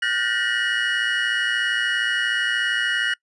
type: tone cluster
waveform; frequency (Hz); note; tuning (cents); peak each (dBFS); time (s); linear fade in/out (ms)
triangle; 1433 / 1546 / 1788 / 1905 / 2911; F6 / G6 / A6 / A#6 / F#7; +44 / -24 / +27 / +37 / -29; -25; 0.02-3.14; 5
effects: noise-tail reverb RT60 0.1 s tail -25 dB re dry + resampled to 24000 Hz